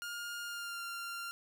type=tone with pitch glide; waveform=sawtooth; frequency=1415 to 1387.5 Hz; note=F6 to F6; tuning=+22 to -12 cents; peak=-36 dBFS; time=0.02-1.31 s; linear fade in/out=0 ms; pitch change=-34 cents; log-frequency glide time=0.43-0.83 s; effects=none